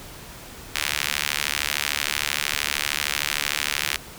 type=tone with high-pass filter; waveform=sawtooth; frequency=73.1 Hz; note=D2; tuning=7 cents flat; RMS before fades=-26 dBFS; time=0.75-3.97 s; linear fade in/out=5 ms; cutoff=2200 Hz; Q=1.2; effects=pink hiss -41 dBFS RMS until 4.18 s